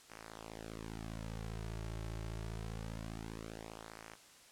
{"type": "tone with flanger", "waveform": "sawtooth", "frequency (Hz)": 55, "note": "A1", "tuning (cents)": 0, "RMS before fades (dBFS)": -45, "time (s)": [0.09, 4.16], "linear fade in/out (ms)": 20, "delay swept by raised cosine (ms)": [0.25, 4.15], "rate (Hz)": 0.25, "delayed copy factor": -1, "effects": ["white hiss -60 dBFS RMS until 4.51 s", "low-pass 9000 Hz 12 dB/octave"]}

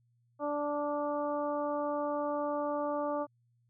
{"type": "harmonic tone with a mistuned harmonic", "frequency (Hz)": 292.7, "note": "D4", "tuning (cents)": -6, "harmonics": [1, 2, 3, 4, 5], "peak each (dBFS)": [-37, -33, -38, -39, -53], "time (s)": [0.39, 3.27], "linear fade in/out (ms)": 50, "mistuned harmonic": 5, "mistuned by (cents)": -24, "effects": ["added 119 Hz sine -68 dBFS peak until 3.69 s"]}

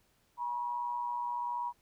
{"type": "tone with amplitude modulation", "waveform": "sine", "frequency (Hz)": 963, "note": "B5", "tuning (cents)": -44, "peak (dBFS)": -30, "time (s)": [0.37, 1.73], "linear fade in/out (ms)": 50, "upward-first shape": "sine", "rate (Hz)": 121, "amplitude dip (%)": 55, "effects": ["pink hiss -71 dBFS RMS until 1.81 s"]}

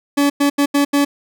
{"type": "tone bursts at uneven times", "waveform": "40% pulse", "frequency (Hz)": 284.7, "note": "C#4", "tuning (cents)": 46, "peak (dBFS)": -11, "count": 5, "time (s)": [[0.17, 0.3], [0.4, 0.5], [0.58, 0.66], [0.74, 0.85], [0.93, 1.05]], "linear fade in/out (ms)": 10, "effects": []}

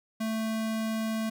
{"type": "tone", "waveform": "square", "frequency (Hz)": 221.3, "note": "A3", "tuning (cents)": 10, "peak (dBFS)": -29, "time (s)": [0.2, 1.3], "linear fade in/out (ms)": 10, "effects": []}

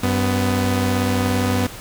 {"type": "tone pair together", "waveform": "sawtooth", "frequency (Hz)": [95.49, 249.1], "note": ["G2", "B3"], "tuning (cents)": [-45, 15], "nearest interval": "octave + perfect fourth", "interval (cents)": 1660, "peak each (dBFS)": [-16, -16], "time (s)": [0.03, 1.67], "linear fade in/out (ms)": 5, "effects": ["pink hiss -36 dBFS RMS until 1.8 s"]}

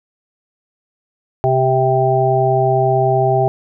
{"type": "harmonic tone", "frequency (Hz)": 130.81, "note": "C3", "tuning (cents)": 0, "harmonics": [1, 3, 5, 6], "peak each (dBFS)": [-17, -17, -17, -17], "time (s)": [1.44, 3.48], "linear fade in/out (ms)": 0, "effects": []}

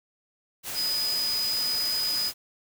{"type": "tone in noise", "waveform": "sine", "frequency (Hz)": 4978, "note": "D#8", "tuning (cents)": 0, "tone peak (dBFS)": -25, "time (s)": [0.74, 2.32], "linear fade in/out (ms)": 50, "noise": "white", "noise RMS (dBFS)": -34, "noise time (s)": [0.63, 2.34], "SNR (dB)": 6, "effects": []}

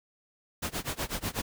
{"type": "noise with tremolo", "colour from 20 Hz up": "pink", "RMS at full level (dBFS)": -31, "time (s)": [0.62, 1.42], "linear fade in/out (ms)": 10, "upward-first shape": "sine", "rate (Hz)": 8.1, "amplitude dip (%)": 95, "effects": []}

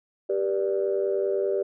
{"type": "chord", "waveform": "sine", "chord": "G major", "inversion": "none", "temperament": "equal with one note detuned", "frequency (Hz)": [392, 482, 587.3], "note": ["G4", "B4", "D5"], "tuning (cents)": [0, -42, 0], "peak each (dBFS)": [-24, -29, -28], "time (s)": [0.29, 1.63], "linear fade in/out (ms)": 10, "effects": ["tanh soft clip ceiling -14 dBFS"]}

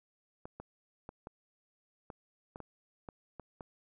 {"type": "clicks", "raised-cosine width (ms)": 1, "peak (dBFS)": -30, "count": 10, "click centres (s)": [0.455, 0.6, 1.091, 1.271, 2.102, 2.559, 2.603, 3.088, 3.397, 3.608], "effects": []}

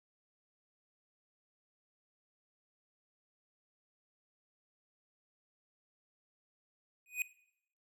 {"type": "tone with exponential growth", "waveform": "square", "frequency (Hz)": 2489, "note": "D#7", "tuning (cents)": 0, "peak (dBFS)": -29, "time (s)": [7.06, 7.22], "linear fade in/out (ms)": 1, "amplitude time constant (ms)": 33, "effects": ["noise-tail reverb RT60 0.7 s tail -19 dB re dry"]}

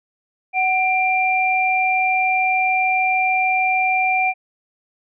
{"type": "tone pair together", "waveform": "sine", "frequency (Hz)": [747.8, 2374], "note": ["F#5", "D7"], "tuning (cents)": [18, 18], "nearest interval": "octave + minor sixth", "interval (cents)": 2000, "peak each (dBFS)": -18, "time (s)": [0.53, 4.34], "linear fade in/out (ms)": 50, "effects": []}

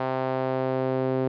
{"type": "tone with band-pass filter sweep", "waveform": "sawtooth", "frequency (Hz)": 130.81, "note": "C3", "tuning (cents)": 0, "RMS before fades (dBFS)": -26, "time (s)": [0, 1.28], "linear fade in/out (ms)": 5, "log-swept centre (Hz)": [770, 410], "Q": 1.5, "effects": ["resampled to 11025 Hz"]}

